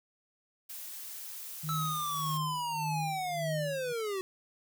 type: noise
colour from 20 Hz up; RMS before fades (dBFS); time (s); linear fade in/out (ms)
blue; -43; 0.69-2.38; 10
type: tone with tremolo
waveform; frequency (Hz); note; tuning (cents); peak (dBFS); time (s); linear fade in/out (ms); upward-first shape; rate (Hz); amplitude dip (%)
sine; 154.8; D#3; -9; -32; 1.63-3.93; 10; sine; 1.7; 90
type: linear sweep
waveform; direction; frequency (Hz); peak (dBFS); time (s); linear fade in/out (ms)
square; down; 1318.5 to 370; -33; 1.69-4.21; 0
effects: none